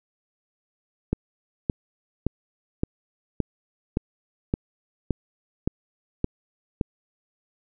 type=click train; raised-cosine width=3 ms; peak=-9 dBFS; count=11; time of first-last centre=1.13-6.812 s; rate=1.76 Hz; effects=none